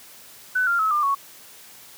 sine tone with pitch steps, 1500 / 1391.5 / 1290.8 / 1197.4 / 1110.8 Hz, F#6 / F6 / E6 / D6 / C#6, +23 / -7 / -37 / +33 / +3 cents, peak -18 dBFS, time 0.55-1.15 s, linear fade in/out 10 ms, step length 120 ms, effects white hiss -46 dBFS RMS until 1.97 s + high-pass 80 Hz 12 dB/octave

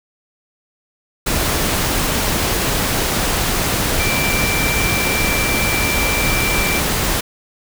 sine tone in noise, 2348 Hz, D7, 1 cent flat, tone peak -20 dBFS, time 3.99-6.8 s, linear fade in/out 10 ms, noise pink, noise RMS -18 dBFS, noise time 1.26-7.21 s, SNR -5 dB, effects none

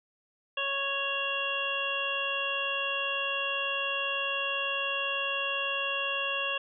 harmonic tone, 554 Hz, C#5, 1 cent flat, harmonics 1 / 2 / 3 / 5 / 6, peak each -37 / -36 / -37 / -31 / -37 dBFS, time 0.57-6.58 s, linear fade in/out 5 ms, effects none

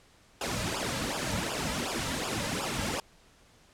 pink noise with flanger, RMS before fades -32 dBFS, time 0.41-3 s, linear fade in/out 2 ms, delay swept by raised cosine 0.48 to 2.78 ms, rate 2.7 Hz, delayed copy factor -0.85, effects pink hiss -60 dBFS RMS until 3.73 s + low-pass 9000 Hz 12 dB/octave

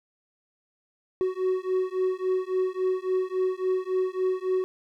triangle beating tone pair, 370.6 / 374.2 Hz, F#4 / F#4, +3 / +20 cents, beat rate 3.6 Hz, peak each -25 dBFS, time 1.21-4.64 s, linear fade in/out 0 ms, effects none

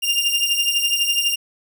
sawtooth beating tone pair, 2794 / 2806 Hz, F7 / F7, 0 / +8 cents, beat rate 12 Hz, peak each -17 dBFS, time 0.02-1.36 s, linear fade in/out 20 ms, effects none

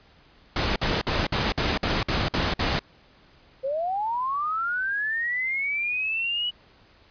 pink noise bursts, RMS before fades -24 dBFS, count 9, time 0.56-2.792 s, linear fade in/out 2 ms, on 200 ms, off 54 ms
sine linear sweep, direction up, 514 to 2960 Hz, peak -24 dBFS, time 3.63-6.51 s, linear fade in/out 20 ms
effects pink hiss -56 dBFS RMS until 7.1 s + resampled to 11025 Hz

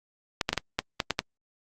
clicks, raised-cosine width 0.2 ms, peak -7 dBFS, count 8, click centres 0.412 / 0.491 / 0.53 / 0.577 / 0.79 / 1.002 / 1.107 / 1.191 s, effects Opus 48 kbps

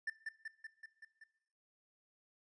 triangle tone with echo, 1778 Hz, A6, 18 cents sharp, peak -34 dBFS, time 0.07-0.1 s, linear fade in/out 5 ms, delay 190 ms, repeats 6, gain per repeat -3 dB, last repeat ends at 1.24 s, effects noise-tail reverb RT60 0.7 s tail -18 dB re dry + resampled to 22050 Hz

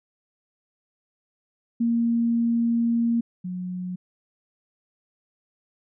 sine tone pair in turn, 233.1 / 181.43 Hz, A#3 / F#3, 0 / -34 cents, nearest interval major third, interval 434 cents, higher first, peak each -19 / -28 dBFS, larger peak first, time 1.8-3.21 / 3.44-3.96 s, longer first, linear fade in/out 10 ms, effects none

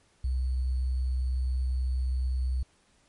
sine tone with sample-and-hold, 63.9 Hz, C2, 40 cents flat, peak -25 dBFS, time 0.24-2.63 s, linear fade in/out 5 ms, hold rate 4410 Hz, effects pink hiss -65 dBFS RMS until 3.08 s + MP3 48 kbps

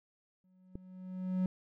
triangle tone with exponential growth, 185 Hz, F#3, in tune, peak -25 dBFS, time 0.44-1.46 s, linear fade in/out 2 ms, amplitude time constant 220 ms
click, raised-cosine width 3 ms, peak -29 dBFS, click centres 0.755 s
effects none

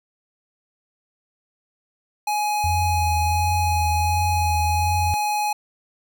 square tone, 838 Hz, G#5, 15 cents sharp, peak -21 dBFS, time 2.27-5.53 s, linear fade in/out 5 ms
sine tone with vibrato, 85 Hz, F2, 46 cents flat, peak -21 dBFS, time 2.64-5.14 s, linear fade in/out 0 ms, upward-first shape triangle, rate 1.4 Hz, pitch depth 71 cents each way
effects none

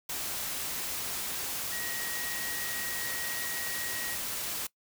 sine tone in noise, 1897 Hz, A#6, 30 cents sharp, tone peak -39 dBFS, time 1.72-4.15 s, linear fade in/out 5 ms, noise white, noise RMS -35 dBFS, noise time 0.09-4.67 s, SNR -7 dB, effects noise-tail reverb RT60 0.1 s tail -21 dB re dry

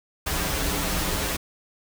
pink noise with comb filter, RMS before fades -26 dBFS, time 0.26-1.37 s, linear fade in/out 10 ms, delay 8.5 ms, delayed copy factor -1, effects none

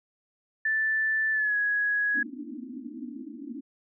sine tone with pitch glide, 1760 to 1668.9 Hz, A6 to G#6, 0 to +8 cents, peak -23 dBFS, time 0.65-2.23 s, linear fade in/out 5 ms, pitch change -92 cents, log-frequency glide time 1.32-1.56 s
white band-pass noise, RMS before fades -39 dBFS, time 2.14-3.61 s, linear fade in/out 20 ms, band 230 to 310 Hz, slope 96 dB/octave
effects none

